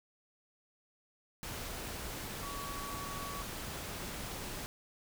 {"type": "tone in noise", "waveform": "sine", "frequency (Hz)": 1131, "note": "C#6", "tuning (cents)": 34, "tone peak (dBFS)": -43, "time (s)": [2.43, 3.42], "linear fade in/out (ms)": 0, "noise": "pink", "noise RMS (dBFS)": -42, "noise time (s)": [1.43, 4.66], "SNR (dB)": -4, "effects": []}